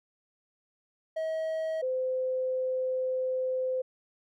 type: tone pair in turn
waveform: triangle / sine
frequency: 639 / 514.8 Hz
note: D#5 / C5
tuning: +46 / -28 cents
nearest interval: major third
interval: 374 cents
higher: first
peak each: -27 / -27 dBFS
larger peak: neither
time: 1.16-1.82 / 1.82-3.82 s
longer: second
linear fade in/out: 10 ms
effects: none